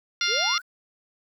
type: harmonic tone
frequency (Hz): 700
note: F5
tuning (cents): +4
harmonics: 2 / 3 / 4 / 5 / 6 / 7 / 8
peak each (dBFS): -29 / -29 / -30 / -29 / -29 / -34 / -29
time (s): 0.21-0.58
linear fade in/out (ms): 2
type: exponential sweep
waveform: sine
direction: up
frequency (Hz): 370 to 1585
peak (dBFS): -29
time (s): 0.27-0.62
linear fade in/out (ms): 50
effects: 9-bit